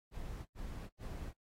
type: noise bursts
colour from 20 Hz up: brown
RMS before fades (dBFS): -44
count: 3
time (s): 0.11-1.334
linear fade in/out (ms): 50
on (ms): 350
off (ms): 87
effects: noise-tail reverb RT60 0.1 s tail -21 dB re dry + AAC 48 kbps